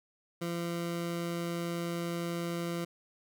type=tone; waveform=20% pulse; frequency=170.8 Hz; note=F3; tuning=38 cents flat; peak=-28 dBFS; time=0.41-2.85 s; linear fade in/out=10 ms; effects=none